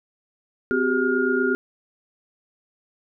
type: tone cluster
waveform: sine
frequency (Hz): 255.9 / 374.6 / 403 / 1421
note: C4 / F#4 / G4 / F6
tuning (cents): -38 / +21 / +48 / +30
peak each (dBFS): -24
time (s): 0.71-1.55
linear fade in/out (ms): 0
effects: none